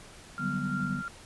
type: tone with tremolo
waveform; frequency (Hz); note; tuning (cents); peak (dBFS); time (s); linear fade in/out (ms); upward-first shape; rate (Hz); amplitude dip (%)
sine; 1387; F6; -12; -32; 0.38-1.08; 0; sine; 3; 40
type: chord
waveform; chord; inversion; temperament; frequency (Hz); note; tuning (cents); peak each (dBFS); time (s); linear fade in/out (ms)
sine; G major seventh; second; equal; 146.83 / 185 / 196 / 246.9; D3 / F#3 / G3 / B3; 0 / 0 / 0 / 0; -35; 0.38-1.03; 50
effects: pink hiss -50 dBFS RMS until 1.25 s + resampled to 24000 Hz